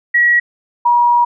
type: tone pair in turn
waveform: sine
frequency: 1917 / 958.5 Hz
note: A#6 / A#5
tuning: +48 / +48 cents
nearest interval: octave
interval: 1200 cents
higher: first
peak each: -8 dBFS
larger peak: neither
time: 0.14-0.4 / 0.85-1.25 s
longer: second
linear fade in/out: 10 ms
effects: none

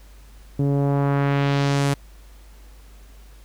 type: tone with low-pass filter sweep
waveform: sawtooth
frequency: 140.6 Hz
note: C#3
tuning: 25 cents sharp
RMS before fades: -20 dBFS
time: 0.59-1.94 s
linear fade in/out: 5 ms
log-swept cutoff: 350 to 11000 Hz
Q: 1.1
effects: added 50 Hz sine -43 dBFS peak until 3.44 s + pink hiss -54 dBFS RMS until 3.44 s

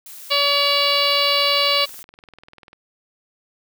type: noise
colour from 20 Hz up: blue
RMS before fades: -38 dBFS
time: 0.06-2.03 s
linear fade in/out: 2 ms
type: harmonic tone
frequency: 569 Hz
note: C#5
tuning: 45 cents sharp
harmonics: 1 / 2 / 3 / 4 / 5 / 6 / 7 / 8 / 9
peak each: -23 / -23 / -34 / -24 / -22 / -26 / -22 / -23 / -34 dBFS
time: 0.3-1.86 s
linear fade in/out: 20 ms
type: click train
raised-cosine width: 0.3 ms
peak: -28 dBFS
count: 27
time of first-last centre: 1.45-2.731 s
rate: 20.3 Hz
effects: none

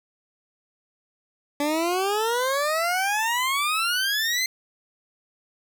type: exponential sweep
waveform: 20% pulse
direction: up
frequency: 285.7 to 2093 Hz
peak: -17 dBFS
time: 1.6-4.46 s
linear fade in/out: 2 ms
effects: none

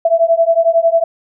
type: beating tone pair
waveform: sine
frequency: 659.3 / 670.3 Hz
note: E5 / E5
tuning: 0 / +29 cents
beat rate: 11 Hz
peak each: -12 dBFS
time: 0.05-1.04 s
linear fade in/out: 5 ms
effects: none

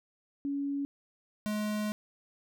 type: tone pair in turn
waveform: sine / square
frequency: 281.2 / 211.2 Hz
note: C#4 / G#3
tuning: +25 / +29 cents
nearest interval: perfect fourth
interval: 496 cents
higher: first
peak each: -30 / -31 dBFS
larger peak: first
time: 0.45-0.85 / 1.46-1.92 s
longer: second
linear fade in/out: 0 ms
effects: none

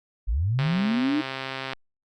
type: linear sweep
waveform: sine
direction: up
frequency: 43.65 to 311.1 Hz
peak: -21 dBFS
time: 0.27-1.22 s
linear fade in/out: 20 ms
type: click train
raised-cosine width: 0.3 ms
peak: -15 dBFS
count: 153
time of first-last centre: 0.59-1.733 s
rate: 133 Hz
effects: Opus 48 kbps

